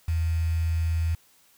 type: tone with quantisation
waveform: sine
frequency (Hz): 82.1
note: E2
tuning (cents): -6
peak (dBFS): -22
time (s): 0.08-1.15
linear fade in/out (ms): 5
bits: 7
effects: white hiss -60 dBFS RMS until 1.57 s